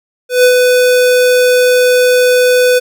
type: tone with ADSR envelope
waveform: square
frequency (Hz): 498.8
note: B4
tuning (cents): +17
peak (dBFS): -4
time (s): 0.29-2.8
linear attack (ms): 150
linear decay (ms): 84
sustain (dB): -3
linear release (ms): 23
effects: none